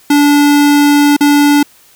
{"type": "tone with dropouts", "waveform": "square", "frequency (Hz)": 289.8, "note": "D4", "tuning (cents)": -23, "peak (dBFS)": -6, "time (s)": [0.1, 1.63], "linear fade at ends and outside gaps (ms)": 5, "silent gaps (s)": [1.166, 1.207], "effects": ["white hiss -45 dBFS RMS until 1.95 s"]}